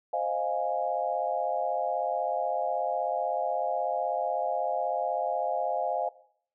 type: chord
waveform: sine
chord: F minor seventh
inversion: second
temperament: equal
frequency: 523.3 / 622.3 / 698.5 / 830.6 Hz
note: C5 / Eb5 / F5 / Ab5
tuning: 0 / 0 / 0 / 0 cents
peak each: -34 / -32 / -30 / -32 dBFS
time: 0.13-6.09 s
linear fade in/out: 5 ms
effects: noise-tail reverb RT60 0.6 s tail -19 dB re dry